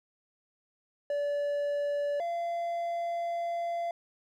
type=tone pair in turn; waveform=triangle; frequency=577 / 684.5 Hz; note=D5 / F5; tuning=-31 / -35 cents; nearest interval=minor third; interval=296 cents; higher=second; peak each=-26 / -28 dBFS; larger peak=first; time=1.1-2.2 / 2.2-3.91 s; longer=second; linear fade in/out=2 ms; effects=none